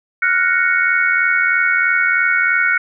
sine chord, Gb major seventh, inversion third, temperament equal, 1396.9 / 1480 / 1864.7 / 2217 Hz, F6 / Gb6 / Bb6 / Db7, 0 / 0 / 0 / 0 cents, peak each -19 / -16 / -22 / -17 dBFS, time 0.22-2.78 s, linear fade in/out 5 ms, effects none

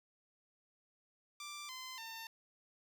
10% pulse tone with pitch steps, 1178 / 1031.4 / 903.1 Hz, D6 / C6 / A5, +5 / -25 / +45 cents, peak -37 dBFS, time 1.4-2.27 s, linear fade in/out 2 ms, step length 290 ms, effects none

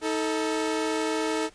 sawtooth tone pair together, 316.7 / 440 Hz, D#4 / A4, +31 / 0 cents, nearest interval tritone, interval 569 cents, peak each -24 dBFS, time 0.01-1.5 s, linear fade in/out 50 ms, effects pink hiss -56 dBFS RMS until 1.54 s + resampled to 22050 Hz

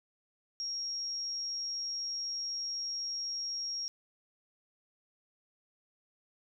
sine tone, 5588 Hz, F8, in tune, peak -34 dBFS, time 0.6-3.88 s, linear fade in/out 0 ms, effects none

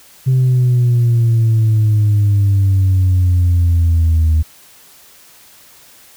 sine exponential sweep, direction down, 131.1 to 78.1 Hz, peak -7 dBFS, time 0.26-4.43 s, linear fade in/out 20 ms, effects tanh soft clip ceiling -7 dBFS + white hiss -44 dBFS RMS until 6.16 s

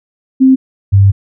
sine tone pair in turn, 262.7 / 98.65 Hz, C4 / G2, +7 / +11 cents, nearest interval octave + perfect fourth, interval 1696 cents, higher first, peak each -3 dBFS, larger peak neither, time 0.4-0.56 / 0.92-1.12 s, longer second, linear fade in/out 20 ms, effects none

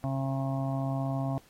harmonic tone, 135 Hz, C#3, 45 cents flat, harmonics 1 / 2 / 4 / 5 / 6 / 7 / 8, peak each -30 / -34 / -46 / -36 / -43 / -46 / -45 dBFS, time 0.04-1.38 s, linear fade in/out 0 ms, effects pink hiss -61 dBFS RMS until 1.49 s + AAC 48 kbps

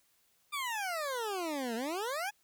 20% pulse exponential two-way sweep, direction down then up, 1210 to 220 to 861 Hz, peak -29 dBFS, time 0.52-2.31 s, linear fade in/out 20 ms, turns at 1.75 s, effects white hiss -71 dBFS RMS until 2.43 s

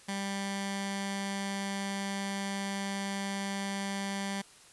15% pulse tone with notch filter, 197.2 Hz, G3, 11 cents sharp, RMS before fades -35 dBFS, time 0.08-4.42 s, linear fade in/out 10 ms, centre 460 Hz, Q 0.66, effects white hiss -56 dBFS RMS until 4.72 s + resampled to 24000 Hz

